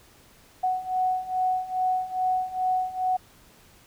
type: beating tone pair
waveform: sine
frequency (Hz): 740 / 742.4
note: F#5 / F#5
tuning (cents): 0 / +6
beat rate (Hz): 2.4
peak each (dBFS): -28 / -25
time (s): 0.63-3.17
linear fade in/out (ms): 10
effects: pink hiss -55 dBFS RMS until 3.86 s